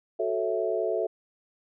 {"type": "chord", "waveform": "sine", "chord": "F# minor seventh", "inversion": "none", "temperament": "equal", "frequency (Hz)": [370, 440, 554.4, 659.3], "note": ["F#4", "A4", "C#5", "E5"], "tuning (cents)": [0, 0, 0, 0], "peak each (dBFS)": [-31, -29, -34, -29], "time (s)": [0.19, 1.07], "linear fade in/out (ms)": 10, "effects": []}